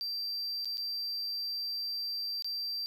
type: tone with dropouts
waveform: triangle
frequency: 4699 Hz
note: D8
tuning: in tune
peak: -32 dBFS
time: 0.01-2.86 s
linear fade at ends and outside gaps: 0 ms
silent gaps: 0.647-0.655 / 0.772-0.78 / 2.423-2.445 s
effects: none